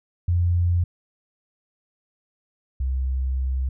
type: tone pair in turn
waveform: sine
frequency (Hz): 87.3 / 65.17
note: F2 / C2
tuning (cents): 0 / -6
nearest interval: perfect fourth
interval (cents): 506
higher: first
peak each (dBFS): -17 / -21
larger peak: first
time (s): 0.28-0.84 / 2.8-3.69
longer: second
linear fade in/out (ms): 5
effects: none